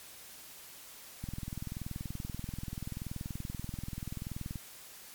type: click train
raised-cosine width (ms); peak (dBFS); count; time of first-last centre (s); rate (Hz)
5; -26; 70; 1.24-4.557; 20.8
effects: white hiss -51 dBFS RMS until 5.14 s + MP3 96 kbps